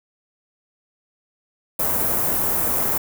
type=band-stop noise; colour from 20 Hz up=white; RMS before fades=-21 dBFS; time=1.79-2.98 s; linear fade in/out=5 ms; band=1000 to 15000 Hz; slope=12 dB/octave; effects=none